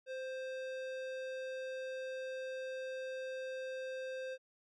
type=tone with sample-and-hold; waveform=sine; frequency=520 Hz; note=C5; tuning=11 cents flat; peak=-39 dBFS; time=0.06-4.38 s; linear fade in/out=50 ms; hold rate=2100 Hz; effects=low-pass 4000 Hz 12 dB/octave